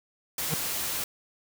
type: noise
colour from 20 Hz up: white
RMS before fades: -31 dBFS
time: 0.38-1.04 s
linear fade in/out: 2 ms
type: tone with exponential growth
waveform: square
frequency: 155.56 Hz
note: D#3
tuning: in tune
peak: -23 dBFS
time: 0.46-0.54 s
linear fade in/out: 2 ms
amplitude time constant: 16 ms
effects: none